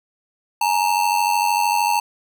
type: ring-modulated tone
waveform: square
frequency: 890 Hz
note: A5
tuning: 20 cents sharp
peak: -14 dBFS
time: 0.61-2 s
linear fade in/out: 5 ms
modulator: 46.6 Hz
effects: none